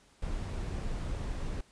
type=noise; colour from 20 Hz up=brown; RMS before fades=-35 dBFS; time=0.22-1.61 s; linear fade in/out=5 ms; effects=pink hiss -63 dBFS RMS until 1.71 s + resampled to 22050 Hz